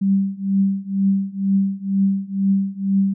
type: tone with tremolo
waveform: sine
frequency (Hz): 195.4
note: G3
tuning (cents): -5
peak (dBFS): -12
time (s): 0.01-3.14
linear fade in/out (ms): 10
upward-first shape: triangle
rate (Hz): 2.1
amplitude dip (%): 95
effects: none